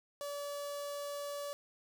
sawtooth tone with notch filter, 574 Hz, D5, 40 cents flat, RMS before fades -41 dBFS, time 0.21-1.53 s, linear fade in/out 0 ms, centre 2100 Hz, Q 1.1, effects none

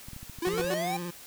clicks, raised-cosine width 5 ms, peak -31 dBFS, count 10, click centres 0.085 / 0.133 / 0.164 / 0.23 / 0.297 / 0.387 / 0.473 / 0.537 / 0.598 / 0.646 s
square linear sweep, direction up, 321.8 to 805 Hz, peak -30 dBFS, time 0.42-0.97 s, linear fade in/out 5 ms
sawtooth tone bursts, 369.5 Hz, F#4, 2 cents flat, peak -25 dBFS, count 3, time 0.45-0.741 s, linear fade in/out 2 ms, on 39 ms, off 87 ms
25% pulse tone with vibrato, 174.61 Hz, F3, in tune, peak -30 dBFS, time 0.46-1.11 s, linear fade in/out 10 ms, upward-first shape square, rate 17 Hz, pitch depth 28 cents each way
effects white hiss -48 dBFS RMS until 1.26 s

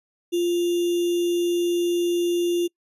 sine tone with sample-and-hold, 347.6 Hz, F4, 8 cents flat, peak -19 dBFS, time 0.32-2.68 s, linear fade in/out 20 ms, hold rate 3150 Hz, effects noise-tail reverb RT60 0.1 s tail -26 dB re dry + resampled to 32000 Hz

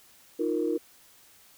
sine chord, Eb suspended second, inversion none, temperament equal, 311.1 / 349.2 / 466.2 Hz, Eb4 / F4 / Bb4, 0 / 0 / 0 cents, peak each -29 dBFS, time 0.39-0.78 s, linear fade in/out 10 ms, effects tanh soft clip ceiling -15 dBFS + white hiss -57 dBFS RMS until 1.57 s

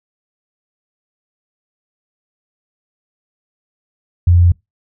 sine tone, 87.31 Hz, F2, in tune, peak -6 dBFS, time 4.27-4.52 s, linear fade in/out 5 ms, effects noise-tail reverb RT60 0.2 s tail -26 dB re dry

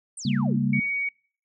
sine exponential sweep, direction down, 9440 to 164.81 Hz, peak -34 dBFS, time 0.17-0.62 s, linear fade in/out 5 ms
sine chord, G diminished, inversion second, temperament equal with one note detuned, 138.59 / 199.88 / 233.1 Hz, Db3 / G3 / Bb3, 0 / +34 / 0 cents, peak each -25 dBFS, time 0.25-0.8 s, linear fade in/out 5 ms
sine tone, 2246 Hz, C#7, 22 cents sharp, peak -24 dBFS, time 0.73-1.09 s, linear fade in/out 5 ms
effects noise-tail reverb RT60 0.5 s tail -25 dB re dry

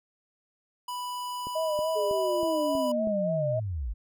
square tone, 987.8 Hz, B5, in tune, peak -33 dBFS, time 0.88-2.92 s, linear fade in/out 5 ms
click train, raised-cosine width 2 ms, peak -27 dBFS, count 6, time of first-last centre 1.47-3.073 s, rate 3.12 Hz
sine tone with vibrato, 622.3 Hz, D#5, in tune, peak -26 dBFS, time 1.55-3.6 s, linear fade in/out 10 ms, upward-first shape sine, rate 3.5 Hz, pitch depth 62 cents each way
sine linear sweep, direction down, 432.3 to 46.23 Hz, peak -29 dBFS, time 1.95-3.94 s, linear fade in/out 20 ms
effects none

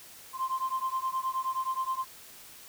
sine beating tone pair, 1042 / 1051.5 Hz, C6 / C6, -7 / +8 cents, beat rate 9.5 Hz, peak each -31 dBFS, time 0.33-2.05 s, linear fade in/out 50 ms, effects tanh soft clip ceiling -23 dBFS + white hiss -50 dBFS RMS until 2.68 s

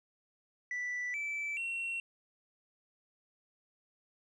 sine tone with pitch steps, 1972 / 2318 / 2725 Hz, B6 / D7 / F7, -3 / -23 / -43 cents, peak -32 dBFS, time 0.71-2 s, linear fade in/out 2 ms, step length 430 ms, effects tanh soft clip ceiling -33 dBFS

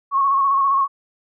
sine tone with vibrato, 1098 Hz, C#6, 17 cents flat, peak -14 dBFS, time 0.11-0.88 s, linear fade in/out 50 ms, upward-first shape square, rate 15 Hz, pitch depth 32 cents each way, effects none

